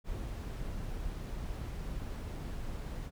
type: noise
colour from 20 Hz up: brown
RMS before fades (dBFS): -39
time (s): 0.04-3.11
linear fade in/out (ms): 50
effects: none